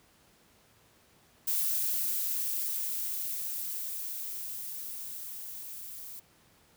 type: noise with level ramp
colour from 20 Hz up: violet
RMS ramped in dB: -29 to -44 dBFS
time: 1.47-6.2 s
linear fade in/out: 10 ms
effects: pink hiss -63 dBFS RMS until 6.76 s + high-pass 60 Hz 12 dB/octave